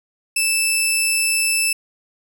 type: tone pair together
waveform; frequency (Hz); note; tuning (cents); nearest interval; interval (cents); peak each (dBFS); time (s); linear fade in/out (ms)
sawtooth; 2637 / 5274; E7 / E8; 0 / 0; octave; 1200; -15; 0.36-1.73; 5
effects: none